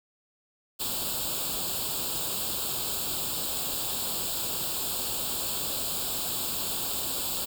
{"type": "noise with comb filter", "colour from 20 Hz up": "white", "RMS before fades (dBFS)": -31, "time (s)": [0.79, 7.46], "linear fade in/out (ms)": 20, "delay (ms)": 0.25, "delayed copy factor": 0.85, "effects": []}